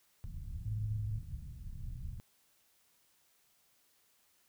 pink low-pass noise, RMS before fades -43 dBFS, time 0.24-2.2 s, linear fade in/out 0 ms, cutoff 140 Hz, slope 24 dB/octave
sine tone, 106.1 Hz, G#2, 38 cents sharp, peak -34 dBFS, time 0.65-1.19 s, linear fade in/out 10 ms
effects white hiss -71 dBFS RMS until 4.48 s

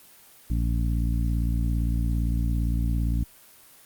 harmonic tone, 57.6 Hz, A#1, 20 cents flat, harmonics 1 / 2 / 3 / 4 / 5, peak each -23 / -29 / -33 / -35 / -37 dBFS, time 0.5-3.24 s, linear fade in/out 5 ms, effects white hiss -52 dBFS RMS until 3.85 s + Opus 24 kbps

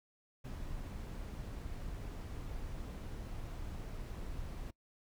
brown noise, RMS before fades -43 dBFS, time 0.44-4.71 s, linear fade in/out 10 ms, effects noise-tail reverb RT60 0.1 s tail -23 dB re dry

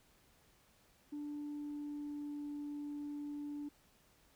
sine tone with pitch glide, 293.7 to 291.8 Hz, D4 to D4, 0 to -11 cents, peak -39 dBFS, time 1.12-3.69 s, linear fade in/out 10 ms, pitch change -11 cents, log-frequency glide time 1.52-2.53 s, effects tanh soft clip ceiling -38 dBFS + pink hiss -69 dBFS RMS until 4.35 s

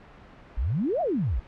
sine exponential two-way sweep, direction up then down, 47 to 740 to 47 Hz, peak -23 dBFS, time 0.57-1.4 s, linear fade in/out 10 ms, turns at 1.01 s, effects pink hiss -49 dBFS RMS until 1.47 s + low-pass 2000 Hz 12 dB/octave

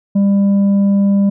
triangle tone with tanh clipping, 199.1 Hz, G3, 27 cents sharp, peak -10 dBFS, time 0.15-1.3 s, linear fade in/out 10 ms, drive 9 dB, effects none

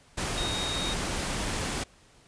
sine tone in noise, 3746 Hz, A#7, 8 cents sharp, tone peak -32 dBFS, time 0.37-0.94 s, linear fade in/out 10 ms, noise pink, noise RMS -31 dBFS, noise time 0.17-1.84 s, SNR -4 dB, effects pink hiss -58 dBFS RMS until 2.27 s + resampled to 22050 Hz

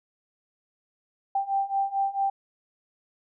sine beating tone pair, 784 / 788.5 Hz, G5 / G5, 0 / +10 cents, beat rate 4.5 Hz, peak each -28 / -26 dBFS, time 1.35-2.3 s, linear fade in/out 5 ms, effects none

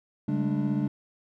triangle tone cluster, 141 / 197.7 / 213.7 / 293.7 Hz, C#3 / G3 / G#3 / D4, +30 / +15 / +50 / 0 cents, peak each -28 dBFS, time 0.28-0.88 s, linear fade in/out 5 ms, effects none

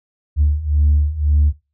sine beating tone pair, 72.8 / 74.7 Hz, D2 / D2, -15 / +30 cents, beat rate 1.9 Hz, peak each -16 / -13 dBFS, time 0.36-1.53 s, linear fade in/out 50 ms, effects noise-tail reverb RT60 0.3 s tail -21 dB re dry + tanh soft clip ceiling -7 dBFS

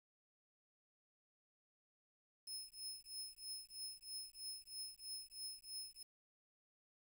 25% pulse tone with tremolo, 5190 Hz, E8, 28 cents flat, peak -39 dBFS, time 2.47-6.03 s, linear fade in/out 5 ms, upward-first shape triangle, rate 3.1 Hz, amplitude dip 100%, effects 11-bit

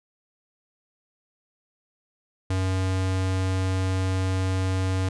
square tone, 94 Hz, F#2, 28 cents sharp, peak -23 dBFS, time 2.5-5.09 s, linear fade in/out 5 ms, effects resampled to 22050 Hz

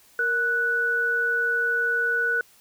sine tone pair together, 466.2 / 1480.1 Hz, A#4 / F#6, 0 / 0 cents, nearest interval octave + minor sixth, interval 2000 cents, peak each -30 / -21 dBFS, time 0.19-2.41 s, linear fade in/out 2 ms, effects white hiss -56 dBFS RMS until 2.6 s

